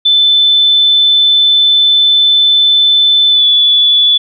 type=tone with pitch glide; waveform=sine; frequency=3520 to 3448 Hz; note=A7 to A7; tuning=0 to -36 cents; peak=-5 dBFS; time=0.05-4.18 s; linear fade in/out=10 ms; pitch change=-36 cents; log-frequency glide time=3.3-3.45 s; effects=none